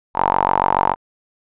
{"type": "tone with band-pass filter", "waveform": "sawtooth", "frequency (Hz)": 47, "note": "F#1", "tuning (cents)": 28, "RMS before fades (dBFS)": -17, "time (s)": [0.14, 0.96], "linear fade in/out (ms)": 50, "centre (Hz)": 910, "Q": 7, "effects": ["resampled to 8000 Hz"]}